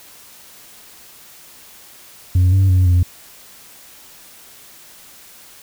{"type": "tone with pitch steps", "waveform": "sine", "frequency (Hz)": [90.8, 95.9, 91.8, 88.7], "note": ["F#2", "G2", "F#2", "F2"], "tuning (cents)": [-32, -37, -13, 27], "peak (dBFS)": -7, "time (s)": [2.35, 3.03], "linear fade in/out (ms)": 5, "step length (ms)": 170, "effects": ["tanh soft clip ceiling -9 dBFS", "white hiss -43 dBFS RMS until 5.62 s"]}